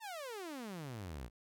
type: exponential sweep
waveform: sawtooth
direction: down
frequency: 932.3 to 53.9 Hz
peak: -39 dBFS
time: 0-1.3 s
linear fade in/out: 50 ms
effects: none